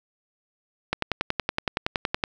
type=click train; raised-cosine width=0.3 ms; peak=-7 dBFS; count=15; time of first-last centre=0.93-2.238 s; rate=10.7 Hz; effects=none